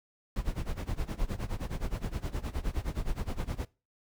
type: noise with tremolo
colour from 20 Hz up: brown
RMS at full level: -30 dBFS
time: 0.36-3.65 s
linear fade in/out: 2 ms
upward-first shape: sine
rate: 9.6 Hz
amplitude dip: 90%
effects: noise-tail reverb RT60 0.3 s tail -22 dB re dry